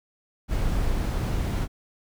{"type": "noise", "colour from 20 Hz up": "brown", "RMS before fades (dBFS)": -25, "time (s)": [0.48, 1.68], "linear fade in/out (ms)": 50, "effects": []}